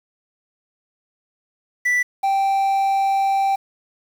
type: tone pair in turn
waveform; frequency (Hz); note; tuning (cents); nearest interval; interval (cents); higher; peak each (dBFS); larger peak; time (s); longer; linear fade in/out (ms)
triangle; 1972 / 782.6; B6 / G5; -3 / -3; octave + major third; 1600; first; -14; neither; 1.85-2.03 / 2.23-3.56; second; 10
effects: 7-bit